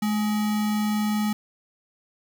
sine tone with sample-and-hold, 212.5 Hz, G#3, 40 cents sharp, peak -21 dBFS, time 0.02-1.33 s, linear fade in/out 5 ms, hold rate 1050 Hz, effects none

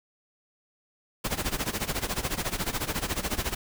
pink noise with tremolo, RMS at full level -27 dBFS, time 1.24-3.55 s, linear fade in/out 10 ms, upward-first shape sine, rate 14 Hz, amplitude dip 85%, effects none

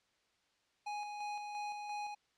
square tone with tremolo, 830.6 Hz, G#5, in tune, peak -39 dBFS, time 0.86-2.15 s, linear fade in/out 10 ms, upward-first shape square, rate 2.9 Hz, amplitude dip 35%, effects white hiss -75 dBFS RMS until 2.37 s + low-pass 5000 Hz 12 dB/octave

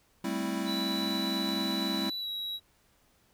square chord, A minor seventh, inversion third, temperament equal, 196 / 220 / 261.6 / 329.6 Hz, G3 / A3 / C4 / E4, 0 / 0 / 0 / 0 cents, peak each -36 / -38 / -37 / -36 dBFS, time 0.24-2.1 s, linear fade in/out 5 ms
triangle tone with pitch glide, 3951 to 3872 Hz, B7 to B7, 0 to -35 cents, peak -32 dBFS, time 0.65-2.6 s, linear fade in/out 50 ms, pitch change -35 cents, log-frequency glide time 2.19-2.29 s
effects pink hiss -67 dBFS RMS until 3.33 s

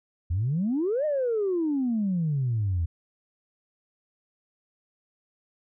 sine exponential two-way sweep, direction up then down, 80 to 624 to 80 Hz, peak -22 dBFS, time 0.3-2.86 s, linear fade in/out 10 ms, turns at 1.05 s, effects tanh soft clip ceiling -19 dBFS

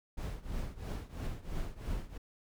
brown noise with tremolo, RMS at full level -35 dBFS, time 0.17-2.18 s, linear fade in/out 10 ms, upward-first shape triangle, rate 3 Hz, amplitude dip 90%, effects none

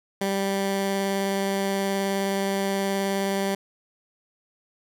15% pulse tone with vibrato, 196 Hz, G3, in tune, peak -17 dBFS, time 0.21-3.55 s, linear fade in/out 5 ms, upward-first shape triangle, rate 19 Hz, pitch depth 10 cents each way, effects none

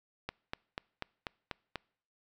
click train, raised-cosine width 0.3 ms, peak -20 dBFS, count 7, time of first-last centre 0.29-1.757 s, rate 4.09 Hz, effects noise-tail reverb RT60 0.6 s tail -26 dB re dry

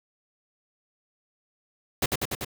pink noise with echo, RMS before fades -24 dBFS, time 2.02-2.06 s, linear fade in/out 5 ms, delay 97 ms, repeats 4, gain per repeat -2 dB, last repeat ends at 2.448 s, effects none

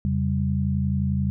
sine tone cluster, 83.8 / 135.3 / 195.1 Hz, E2 / C#3 / G3, +29 / -42 / -8 cents, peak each -25 dBFS, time 0.05-1.3 s, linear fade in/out 0 ms, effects none

